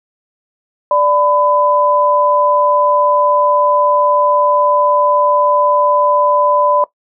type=tone pair together; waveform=sine; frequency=587.3 / 1003.5 Hz; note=D5 / B5; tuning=0 / +27 cents; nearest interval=major sixth; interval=927 cents; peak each=-12 dBFS; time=0.91-6.84 s; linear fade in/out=2 ms; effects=noise-tail reverb RT60 0.1 s tail -18 dB re dry